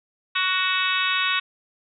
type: harmonic tone with a mistuned harmonic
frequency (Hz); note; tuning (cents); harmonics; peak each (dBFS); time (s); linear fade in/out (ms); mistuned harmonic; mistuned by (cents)
373.4; F#4; +16; 3 / 4 / 5 / 6 / 7 / 8 / 9 / 10; -27 / -27 / -30 / -31 / -26 / -32 / -31 / -28; 0.35-1.4; 10; 4; -18
effects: none